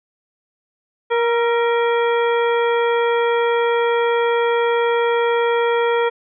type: harmonic tone with a mistuned harmonic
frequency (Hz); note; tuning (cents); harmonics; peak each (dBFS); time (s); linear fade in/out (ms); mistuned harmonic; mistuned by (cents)
470.4; A#4; +16; 1 / 2 / 3 / 4 / 5 / 7; -16 / -22 / -26 / -28 / -30 / -33; 1.1-6.1; 20; 3; -45
effects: none